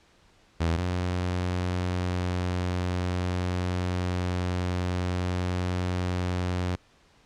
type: tone pair in turn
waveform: sawtooth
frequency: 83 / 90.05 Hz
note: E2 / F#2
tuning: +12 / -46 cents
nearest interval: minor second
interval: 142 cents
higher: second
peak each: -19 / -22 dBFS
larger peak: first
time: 0.6-0.77 / 0.77-6.76 s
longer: second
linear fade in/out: 10 ms
effects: pink hiss -60 dBFS RMS until 7.25 s + low-pass 6000 Hz 12 dB/octave